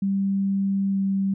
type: tone with pitch glide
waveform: sine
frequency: 196 to 194.76 Hz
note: G3 to G3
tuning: 0 to -11 cents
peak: -20 dBFS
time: 0.02-1.34 s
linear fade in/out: 5 ms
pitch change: -11 cents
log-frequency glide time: 0.91-0.97 s
effects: none